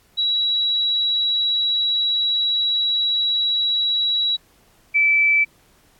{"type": "tone pair in turn", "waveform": "sine", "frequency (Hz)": [3895, 2316], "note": ["B7", "D7"], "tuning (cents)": [-25, -25], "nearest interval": "major sixth", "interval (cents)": 900, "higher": "first", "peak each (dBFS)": [-17, -13], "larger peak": "second", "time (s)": [[0.17, 4.37], [4.94, 5.45]], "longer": "first", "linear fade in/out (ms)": 20, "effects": ["pink hiss -57 dBFS RMS until 5.99 s", "AAC 64 kbps"]}